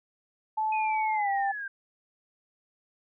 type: tone with pitch glide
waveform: sine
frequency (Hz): 869 to 792.3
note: A5 to G5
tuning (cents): -22 to +18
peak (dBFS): -25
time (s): 0.57-1.52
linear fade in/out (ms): 10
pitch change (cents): -160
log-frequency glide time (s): 1.15-1.29
type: linear sweep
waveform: sine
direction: down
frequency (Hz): 2526 to 1568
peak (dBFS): -33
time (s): 0.72-1.68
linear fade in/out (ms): 5
effects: none